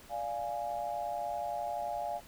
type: chord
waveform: sine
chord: D diminished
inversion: none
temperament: equal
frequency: 587.3 / 698.5 / 830.6 Hz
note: D5 / F5 / Ab5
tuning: 0 / 0 / 0 cents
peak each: -40 / -36 / -38 dBFS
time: 0.09-2.21 s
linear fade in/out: 50 ms
effects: pink hiss -55 dBFS RMS until 2.27 s